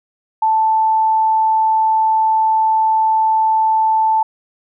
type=tone; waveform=sine; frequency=880 Hz; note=A5; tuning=in tune; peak=-11 dBFS; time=0.42-4.23 s; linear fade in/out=5 ms; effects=none